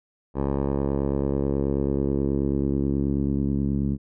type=tone with low-pass filter sweep; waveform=10% pulse; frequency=69.3 Hz; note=C#2; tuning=in tune; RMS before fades=-24 dBFS; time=0.34-3.98 s; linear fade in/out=50 ms; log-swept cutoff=760 to 220 Hz; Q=1.7; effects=none